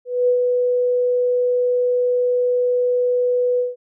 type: tone with ADSR envelope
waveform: sine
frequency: 493.9 Hz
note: B4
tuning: in tune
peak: -12 dBFS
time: 0.05-3.76 s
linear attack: 230 ms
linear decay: 93 ms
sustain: -3 dB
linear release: 170 ms
effects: none